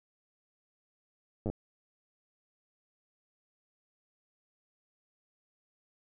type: slowing click train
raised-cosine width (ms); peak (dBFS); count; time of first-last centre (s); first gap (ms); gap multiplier
2; -21; 5; 1.46-1.5; 9; 1.07
effects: none